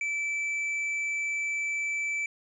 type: tone with tanh clipping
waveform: sine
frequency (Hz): 2318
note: D7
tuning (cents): -23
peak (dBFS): -29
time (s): 0.01-2.26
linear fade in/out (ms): 2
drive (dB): 6
effects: resampled to 22050 Hz